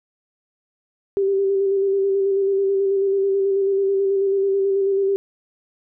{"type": "tone with vibrato", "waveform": "sine", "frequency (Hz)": 392, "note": "G4", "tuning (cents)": 0, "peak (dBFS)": -16, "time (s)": [1.17, 5.16], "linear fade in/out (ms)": 0, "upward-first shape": "square", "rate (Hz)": 9.2, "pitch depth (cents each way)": 21, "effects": []}